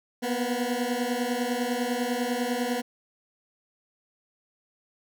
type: beating tone pair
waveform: 20% pulse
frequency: 239.3 / 249.3 Hz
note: A#3 / B3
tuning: +46 / +16 cents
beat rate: 10 Hz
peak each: -24 dBFS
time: 0.22-2.82 s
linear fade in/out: 20 ms
effects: none

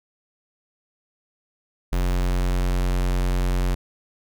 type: tone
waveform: square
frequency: 45.01 Hz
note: F#1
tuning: 47 cents flat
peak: -20 dBFS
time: 1.92-3.75 s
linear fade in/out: 10 ms
effects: none

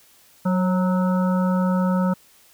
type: harmonic tone with a mistuned harmonic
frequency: 185 Hz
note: F#3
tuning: in tune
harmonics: 1 / 3 / 5 / 7 / 8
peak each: -18 / -27 / -30 / -31 / -39 dBFS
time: 0.45-2.14 s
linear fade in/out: 10 ms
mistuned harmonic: 3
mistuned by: -37 cents
effects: white hiss -54 dBFS RMS until 2.53 s

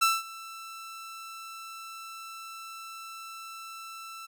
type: tone with ADSR envelope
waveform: sawtooth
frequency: 1332 Hz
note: E6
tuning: 18 cents sharp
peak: -16 dBFS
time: 0.01-4.27 s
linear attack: 15 ms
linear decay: 200 ms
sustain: -21 dB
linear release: 22 ms
effects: none

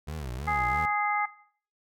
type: tone with vibrato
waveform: 25% pulse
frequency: 69.3 Hz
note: C#2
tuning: in tune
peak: -30 dBFS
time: 0.07-0.86 s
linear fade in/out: 10 ms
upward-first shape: sine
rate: 3 Hz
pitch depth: 240 cents each way
type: harmonic tone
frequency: 415.6 Hz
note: G#4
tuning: 1 cent sharp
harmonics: 2 / 3 / 4 / 5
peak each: -27 / -30 / -39 / -32 dBFS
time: 0.47-1.26 s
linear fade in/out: 10 ms
effects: noise-tail reverb RT60 0.5 s tail -17 dB re dry

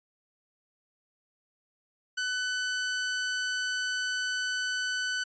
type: tone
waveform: sawtooth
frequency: 1500 Hz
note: F#6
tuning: 23 cents sharp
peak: -25 dBFS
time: 2.17-5.24 s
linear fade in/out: 10 ms
effects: resampled to 16000 Hz

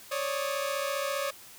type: tone cluster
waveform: sawtooth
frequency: 549 / 584 / 1249 Hz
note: C#5 / D5 / D#6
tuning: -17 / -10 / +6 cents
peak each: -28 / -30 / -34 dBFS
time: 0.11-1.31 s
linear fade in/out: 10 ms
effects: white hiss -50 dBFS RMS until 1.58 s

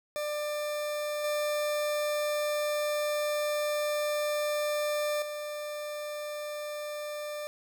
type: tone with level steps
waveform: 40% pulse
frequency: 595 Hz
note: D5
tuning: 22 cents sharp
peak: -30 / -27 / -34 dBFS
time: 0.16-7.47 s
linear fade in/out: 0 ms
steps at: 1.24 / 5.22 s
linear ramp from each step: 2 ms
effects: none

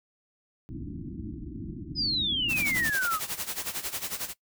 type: low-pass noise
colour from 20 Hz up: white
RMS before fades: -38 dBFS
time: 0.69-2.9 s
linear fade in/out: 0 ms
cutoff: 340 Hz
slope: 96 dB/octave
type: exponential sweep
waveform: sine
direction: down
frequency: 5110 to 1218 Hz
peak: -25 dBFS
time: 1.95-3.2 s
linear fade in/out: 50 ms
type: noise with tremolo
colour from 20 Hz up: white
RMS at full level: -31 dBFS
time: 2.48-4.34 s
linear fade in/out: 50 ms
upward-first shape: sine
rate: 11 Hz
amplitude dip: 80%
effects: noise-tail reverb RT60 0.1 s tail -20 dB re dry

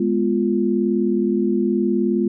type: chord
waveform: sine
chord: F diminished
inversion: first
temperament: equal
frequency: 207.7 / 246.9 / 349.2 Hz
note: Ab3 / Cb4 / F4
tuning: 0 / 0 / 0 cents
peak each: -20 / -22 / -20 dBFS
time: 0-2.28 s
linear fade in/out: 5 ms
effects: none

